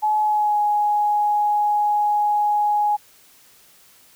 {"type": "tone with pitch glide", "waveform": "sine", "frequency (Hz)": [852, 833.5], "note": ["G#5", "G#5"], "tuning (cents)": [44, 6], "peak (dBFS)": -16, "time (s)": [0.02, 2.97], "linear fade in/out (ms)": 20, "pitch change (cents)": -38, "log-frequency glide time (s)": [0.2, 0.59], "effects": ["white hiss -52 dBFS RMS until 4.15 s"]}